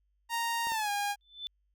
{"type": "tone with pitch glide", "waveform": "sawtooth", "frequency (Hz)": [930, 814.3], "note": ["A#5", "G#5"], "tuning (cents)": [-4, -34], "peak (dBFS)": -26, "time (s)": [0.29, 1.16], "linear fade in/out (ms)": 50, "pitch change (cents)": -230, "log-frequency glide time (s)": [0.68, 0.9]}
{"type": "clicks", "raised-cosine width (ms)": 1, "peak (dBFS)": -32, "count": 2, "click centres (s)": [0.67, 0.72]}
{"type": "tone with exponential growth", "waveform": "sine", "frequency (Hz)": 3520, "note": "A7", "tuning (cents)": 0, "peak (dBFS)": -32, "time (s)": [1.21, 1.47], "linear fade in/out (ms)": 0, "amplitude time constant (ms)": 56}
{"effects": ["added 50 Hz sine -70 dBFS peak until 1.74 s"]}